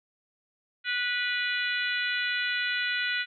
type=harmonic tone with a mistuned harmonic; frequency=490.6 Hz; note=B4; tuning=12 cents flat; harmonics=3 / 4 / 5 / 6 / 7 / 8; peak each=-30 / -32 / -34 / -36 / -37 / -38 dBFS; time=0.84-3.26 s; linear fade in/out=50 ms; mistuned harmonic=8; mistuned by=+35 cents; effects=none